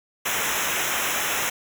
pink noise with comb filter, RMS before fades -25 dBFS, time 0.25-1.5 s, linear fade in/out 10 ms, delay 0.22 ms, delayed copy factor -1, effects none

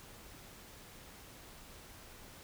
silence, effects pink hiss -54 dBFS RMS until 2.43 s

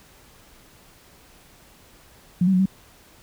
sine tone with pitch steps, 178.3 / 191.6 / 183.5 / 191.4 Hz, F3 / G3 / F#3 / G3, +36 / -39 / -14 / -41 cents, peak -15 dBFS, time 2.41-2.658 s, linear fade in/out 5 ms, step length 62 ms, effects pink hiss -52 dBFS RMS until 3.22 s

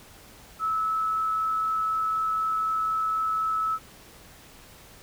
sine tone with amplitude modulation, 1300 Hz, E6, 24 cents flat, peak -22 dBFS, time 0.59-3.79 s, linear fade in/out 50 ms, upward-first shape sine, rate 104 Hz, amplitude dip 30%, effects pink hiss -50 dBFS RMS until 5.02 s

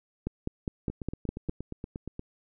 two click trains, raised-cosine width 3 ms, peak -23 / -17 dBFS, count 12 / 7, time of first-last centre 0.9-2.194 / 0.27-1.494 s, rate 8.5 / 4.9 Hz, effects none

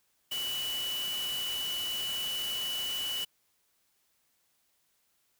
sine tone in noise, 2960 Hz, F#7, in tune, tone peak -32 dBFS, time 0.31-3.25 s, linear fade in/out 10 ms, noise white, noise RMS -40 dBFS, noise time 0.31-3.25 s, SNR +5 dB, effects white hiss -73 dBFS RMS until 5.39 s

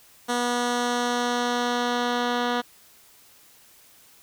10% pulse tone with low-pass filter sweep, 242.7 Hz, B3, 30 cents flat, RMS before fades -25 dBFS, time 0.28-2.62 s, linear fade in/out 20 ms, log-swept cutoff 8800 to 3600 Hz, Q 1.1, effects white hiss -54 dBFS RMS until 4.22 s

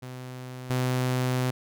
sawtooth tone with level steps, 127.2 Hz, C3, 48 cents flat, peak -33 / -20 dBFS, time 0.02-1.51 s, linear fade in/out 10 ms, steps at 0.7 s, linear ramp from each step 2 ms, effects none

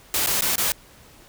white noise with dropouts, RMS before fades -22 dBFS, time 0.14-0.72 s, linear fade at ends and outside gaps 1 ms, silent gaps 0.262-0.271 / 0.409-0.421 / 0.557-0.58 s, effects pink hiss -50 dBFS RMS until 1.28 s

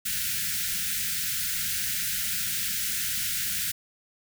white band-stop noise, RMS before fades -29 dBFS, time 0.05-3.72 s, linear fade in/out 10 ms, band 220 to 1400 Hz, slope 96 dB/octave, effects none

